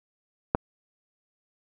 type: clicks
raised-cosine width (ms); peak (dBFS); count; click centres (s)
1; -6 / -24; 2; 0.549 / 0.553
effects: none